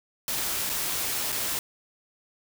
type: noise with dropouts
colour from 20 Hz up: white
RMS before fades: -29 dBFS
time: 0.28-1.59 s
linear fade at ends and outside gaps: 1 ms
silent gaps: 0.694-0.698 / 1.321-1.325 s
effects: none